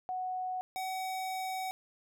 sine / square tone pair in turn, 740 / 753.8 Hz, F#5 / F#5, 0 / +32 cents, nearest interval unison, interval 32 cents, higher second, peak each -33 / -35 dBFS, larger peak first, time 0.09-0.61 / 0.76-1.71 s, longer second, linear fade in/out 0 ms, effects none

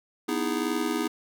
square chord, E major seventh, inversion second, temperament just, 247.2 / 309 / 329.6 / 412 Hz, B3 / D#4 / E4 / G#4, +2 / -12 / 0 / -14 cents, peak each -32 / -31 / -33 / -33 dBFS, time 0.28-1.08 s, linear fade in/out 10 ms, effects none

